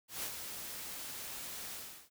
white noise with ADSR envelope, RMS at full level -38 dBFS, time 0.08-2.1 s, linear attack 150 ms, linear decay 74 ms, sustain -6 dB, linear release 370 ms, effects none

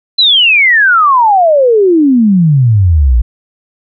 sine exponential sweep, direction down, 4123 to 54.7 Hz, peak -4 dBFS, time 0.18-3.22 s, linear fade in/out 10 ms, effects none

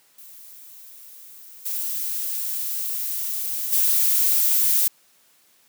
violet noise with level steps, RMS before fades -44 / -27 / -19 dBFS, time 0.18-4.88 s, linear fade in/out 5 ms, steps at 1.65 / 3.72 s, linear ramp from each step 10 ms, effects white hiss -59 dBFS RMS until 5.68 s + high-pass 150 Hz 12 dB/octave

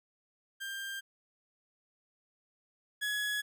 30% pulse tone pair in turn, 1589 / 1683.5 Hz, G6 / G#6, +23 / +23 cents, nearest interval minor second, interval 100 cents, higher second, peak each -35 / -29 dBFS, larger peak second, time 0.6-1.01 / 3.01-3.42 s, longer neither, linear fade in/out 20 ms, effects none

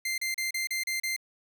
sawtooth tone bursts, 2088 Hz, C7, 4 cents flat, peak -25 dBFS, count 7, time 0.05-1.164 s, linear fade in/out 5 ms, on 130 ms, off 34 ms, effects none

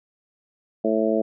harmonic tone, 110 Hz, A2, in tune, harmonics 2 / 3 / 4 / 5 / 6, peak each -25 / -25 / -25 / -25 / -25 dBFS, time 0.84-1.22 s, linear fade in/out 10 ms, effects none

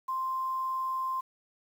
sine tone with quantisation, 1046.5 Hz, C6, in tune, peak -29 dBFS, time 0.08-1.21 s, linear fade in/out 10 ms, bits 9, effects none

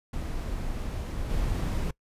brown noise with level steps, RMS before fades -32 / -28 dBFS, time 0.13-1.91 s, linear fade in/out 5 ms, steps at 1.29 s, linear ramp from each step 20 ms, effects noise-tail reverb RT60 0.1 s tail -23 dB re dry + resampled to 32000 Hz

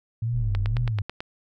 sine tone with vibrato, 108.4 Hz, A2, 25 cents flat, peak -23 dBFS, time 0.22-1.02 s, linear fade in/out 5 ms, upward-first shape sine, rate 2.1 Hz, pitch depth 180 cents each way
triangle tone, 40.5 Hz, E1, 30 cents flat, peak -24 dBFS, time 0.32-0.92 s, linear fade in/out 50 ms
click train, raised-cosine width 0.3 ms, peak -16 dBFS, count 7, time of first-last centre 0.55-1.205 s, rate 9.16 Hz
effects none

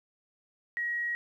sine tone, 1900 Hz, A#6, 33 cents sharp, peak -29 dBFS, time 0.77-1.15 s, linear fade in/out 0 ms, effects 11-bit

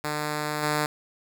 5% pulse tone with level steps, 150.3 Hz, D3, 40 cents sharp, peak -16 / -12 dBFS, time 0.04-0.86 s, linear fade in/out 2 ms, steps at 0.62 s, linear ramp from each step 20 ms, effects none

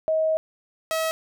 sine / sawtooth tone pair in turn, 634 / 643.2 Hz, D#5 / E5, +32 / -43 cents, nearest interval unison, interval 25 cents, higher second, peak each -19 dBFS, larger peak neither, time 0.08-0.37 / 0.91-1.11 s, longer first, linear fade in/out 0 ms, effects none

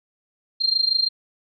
sine tone with amplitude modulation, 4186 Hz, C8, in tune, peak -14 dBFS, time 0.6-1.09 s, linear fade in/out 20 ms, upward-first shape sine, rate 25.8 Hz, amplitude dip 85%, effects none

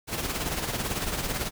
pink noise with tremolo, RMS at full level -28 dBFS, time 0.07-1.51 s, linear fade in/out 50 ms, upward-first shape sine, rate 18 Hz, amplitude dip 55%, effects none

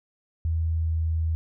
sine tone with pitch glide, 81.3 to 80.79 Hz, E2 to E2, -23 to -34 cents, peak -22 dBFS, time 0.45-1.35 s, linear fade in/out 0 ms, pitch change -11 cents, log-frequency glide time 0.79-0.91 s, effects none

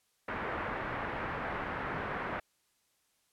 white low-pass noise, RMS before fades -37 dBFS, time 0.28-2.4 s, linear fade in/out 5 ms, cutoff 1800 Hz, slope 24 dB/octave, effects white hiss -74 dBFS RMS until 3.32 s + low-pass 12000 Hz 12 dB/octave

